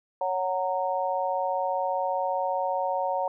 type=chord; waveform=sine; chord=F# major; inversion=second; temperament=just; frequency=555 / 740 / 925 Hz; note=C#5 / F#5 / A#5; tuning=+2 / 0 / -14 cents; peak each=-29 dBFS; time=0.21-3.28 s; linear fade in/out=2 ms; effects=none